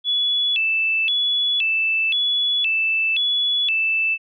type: tone with vibrato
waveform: sine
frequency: 3000 Hz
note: F#7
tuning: 23 cents sharp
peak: -17 dBFS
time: 0.04-4.18 s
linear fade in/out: 50 ms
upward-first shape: square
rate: 0.96 Hz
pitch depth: 220 cents each way
effects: none